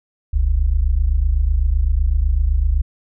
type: tone pair together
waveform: sine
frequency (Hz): 41.4 / 69.3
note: E1 / C#2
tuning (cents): +8 / 0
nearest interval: major sixth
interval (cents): 892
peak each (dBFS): -16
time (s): 0.33-2.82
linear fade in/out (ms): 10
effects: none